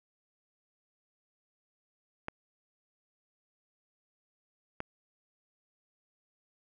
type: clicks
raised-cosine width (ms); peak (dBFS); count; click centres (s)
0.5; -20; 2; 2.284 / 4.804
effects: none